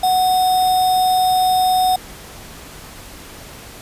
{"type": "tone with sample-and-hold", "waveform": "sine", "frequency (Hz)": 740, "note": "F#5", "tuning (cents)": 0, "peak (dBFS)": -12, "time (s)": [0.03, 1.96], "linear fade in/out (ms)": 5, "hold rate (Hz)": 4410, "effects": ["pink hiss -37 dBFS RMS until 3.81 s", "resampled to 32000 Hz"]}